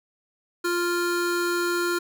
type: tone pair together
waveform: square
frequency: 349.2 / 1396.9 Hz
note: F4 / F6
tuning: 0 / 0 cents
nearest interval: 2 octaves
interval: 2400 cents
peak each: -25 / -28 dBFS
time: 0.64-1.99 s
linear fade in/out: 10 ms
effects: none